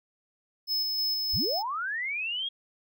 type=tone with tremolo; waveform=square; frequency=5200 Hz; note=E8; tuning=24 cents flat; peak=-26 dBFS; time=0.67-1.63 s; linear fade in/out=50 ms; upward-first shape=square; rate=3.2 Hz; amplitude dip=25%
type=linear sweep; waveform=sine; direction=up; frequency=31.77 to 3322 Hz; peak=-29 dBFS; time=1.33-2.49 s; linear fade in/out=10 ms
effects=none